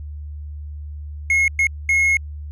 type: tone bursts at uneven times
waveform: triangle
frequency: 2166 Hz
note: C#7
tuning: 41 cents flat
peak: -12 dBFS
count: 3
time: 1.3-1.48 / 1.59-1.67 / 1.89-2.17 s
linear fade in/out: 2 ms
effects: added 74 Hz sine -29 dBFS peak until 2.51 s + resampled to 32000 Hz